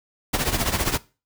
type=noise with tremolo; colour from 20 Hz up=pink; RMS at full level=-20 dBFS; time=0.33-0.98 s; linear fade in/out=10 ms; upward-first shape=triangle; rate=15 Hz; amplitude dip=80%; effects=noise-tail reverb RT60 0.3 s tail -19 dB re dry